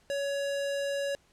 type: tone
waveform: square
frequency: 561 Hz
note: C#5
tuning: 21 cents sharp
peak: -30 dBFS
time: 0.1-1.15 s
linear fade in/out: 0 ms
effects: pink hiss -65 dBFS RMS until 1.32 s + low-pass 9000 Hz 12 dB/octave